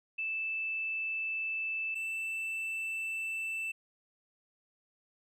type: tone pair in turn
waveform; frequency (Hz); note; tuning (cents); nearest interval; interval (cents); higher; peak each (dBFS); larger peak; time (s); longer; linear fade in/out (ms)
sine / triangle; 2637 / 2655; E7 / E7; 0 / +12; unison; 12; second; -32 / -32; neither; 0.18-1.95 / 1.95-3.72; neither; 10
effects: none